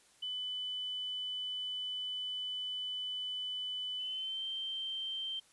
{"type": "tone with pitch glide", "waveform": "sine", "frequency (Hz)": [3000, 3131], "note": ["F#7", "G7"], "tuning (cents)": [23, -3], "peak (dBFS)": -36, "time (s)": [0.22, 5.4], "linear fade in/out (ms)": 10, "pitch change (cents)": 74, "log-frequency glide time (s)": [3.98, 4.45], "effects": ["white hiss -65 dBFS RMS until 5.52 s", "resampled to 24000 Hz"]}